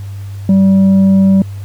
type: tone with tanh clipping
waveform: sine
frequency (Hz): 193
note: G3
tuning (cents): -27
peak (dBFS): -6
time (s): 0.49-1.42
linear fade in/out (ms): 2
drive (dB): 4
effects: added 99 Hz sine -22 dBFS peak until 1.64 s + pink hiss -43 dBFS RMS until 1.64 s